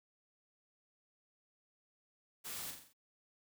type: noise with echo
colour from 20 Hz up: white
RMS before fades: -45 dBFS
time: 2.44-2.72 s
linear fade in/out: 20 ms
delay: 43 ms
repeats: 5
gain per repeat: -5 dB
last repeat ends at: 2.935 s
effects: none